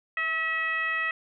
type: tone with frequency modulation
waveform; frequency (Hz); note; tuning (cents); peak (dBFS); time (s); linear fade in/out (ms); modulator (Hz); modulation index
sine; 1932; B6; -39; -25; 0.17-1.11; 2; 639; 0.93
effects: 11-bit